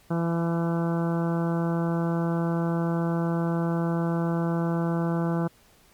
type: harmonic tone with a mistuned harmonic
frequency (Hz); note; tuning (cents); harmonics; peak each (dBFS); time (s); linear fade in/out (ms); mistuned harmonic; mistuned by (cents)
167.9; E3; +32; 1 / 2 / 3 / 4 / 5 / 6 / 7 / 8 / 9; -24 / -30 / -34 / -36 / -38 / -40 / -41 / -42 / -43; 0.1-5.48; 10; 5; +16
effects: pink hiss -58 dBFS RMS until 5.93 s + MP3 96 kbps